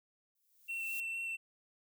violet noise with exponential growth, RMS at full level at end -42 dBFS, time 0.35-1 s, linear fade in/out 2 ms, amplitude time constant 140 ms
triangle tone with vibrato, 2702 Hz, E7, 42 cents sharp, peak -35 dBFS, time 0.68-1.37 s, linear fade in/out 20 ms, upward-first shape square, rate 4.3 Hz, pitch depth 9 cents each way
effects none

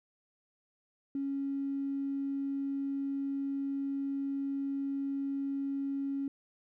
triangle tone with tanh clipping, 276.4 Hz, C#4, 5 cents flat, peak -31 dBFS, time 1.15-6.28 s, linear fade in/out 2 ms, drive 2 dB, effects none

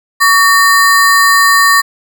square ring-modulated tone, 1480 Hz, F#6, in tune, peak -3 dBFS, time 0.2-1.82 s, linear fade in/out 20 ms, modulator 348 Hz, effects none

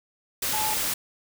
sine tone in noise, 861 Hz, A5, 38 cents flat, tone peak -28 dBFS, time 0.53-0.74 s, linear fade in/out 5 ms, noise white, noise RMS -27 dBFS, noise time 0.42-0.94 s, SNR -4 dB, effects none

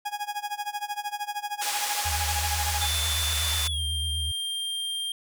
40% pulse tone with tremolo, 827 Hz, G#5, 8 cents flat, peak -26 dBFS, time 0.05-2.88 s, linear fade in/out 10 ms, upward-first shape sine, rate 13 Hz, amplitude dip 90%
white band-pass noise, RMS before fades -30 dBFS, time 1.61-3.68 s, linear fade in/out 10 ms, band 680 to 9500 Hz, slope 12 dB/octave
sine tone with vibrato, 77.3 Hz, D#2, 11 cents flat, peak -29 dBFS, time 2.05-4.32 s, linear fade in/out 10 ms, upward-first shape triangle, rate 8.1 Hz, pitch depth 120 cents each way
square tone with pitch glide, 3520 to 3191 Hz, A7 to G7, 0 to +30 cents, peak -29 dBFS, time 2.81-5.12 s, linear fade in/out 2 ms, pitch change -170 cents, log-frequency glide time 3.65-3.8 s
effects none

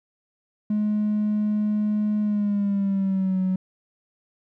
triangle tone with pitch glide, 210.7 to 186.63 Hz, G#3 to F#3, +25 to +15 cents, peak -17 dBFS, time 0.7-3.56 s, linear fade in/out 5 ms, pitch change -210 cents, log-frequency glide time 2.21-3.4 s, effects tanh soft clip ceiling -16 dBFS

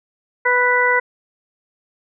harmonic tone, 493.9 Hz, B4, in tune, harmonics 1 / 2 / 3 / 4, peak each -20 / -19 / -19 / -17 dBFS, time 0.45-1 s, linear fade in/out 10 ms, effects none

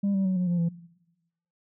sine tone with pitch steps, 200 / 193.3 / 186.82 / 180.56 / 174.51 / 168.67 Hz, G3 / G3 / F#3 / F#3 / F3 / E3, +35 / -24 / +17 / -42 / -1 / +40 cents, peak -20 dBFS, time 0.03-0.69 s, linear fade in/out 10 ms, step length 110 ms, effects noise-tail reverb RT60 0.9 s tail -20 dB re dry + tanh soft clip ceiling -21 dBFS

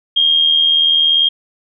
sine tone with amplitude modulation, 3229 Hz, G#7, 49 cents flat, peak -7 dBFS, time 0.16-1.29 s, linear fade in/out 10 ms, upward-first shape sine, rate 80.4 Hz, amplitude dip 50%, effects none

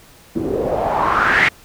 white noise with low-pass filter sweep, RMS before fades -17 dBFS, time 0.35-1.49 s, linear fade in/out 10 ms, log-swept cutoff 300 to 2200 Hz, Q 4.6, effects pink hiss -46 dBFS RMS until 1.64 s

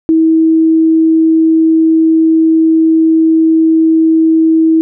sine tone, 322.1 Hz, E4, 40 cents flat, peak -5 dBFS, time 0.09-4.81 s, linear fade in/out 0 ms, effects none

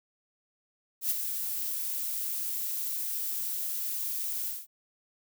violet noise with ADSR envelope, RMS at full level -26 dBFS, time 1.01-4.67 s, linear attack 94 ms, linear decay 26 ms, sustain -7 dB, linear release 200 ms, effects none

